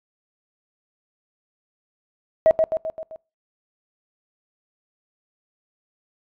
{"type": "tone with echo", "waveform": "sine", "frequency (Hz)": 640, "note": "D#5", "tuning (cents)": 49, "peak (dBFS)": -9, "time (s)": [2.46, 2.51], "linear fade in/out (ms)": 0, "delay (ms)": 130, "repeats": 5, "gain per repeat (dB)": -5, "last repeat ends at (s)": 3.16, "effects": ["noise-tail reverb RT60 0.3 s tail -24 dB re dry", "tanh soft clip ceiling -7 dBFS"]}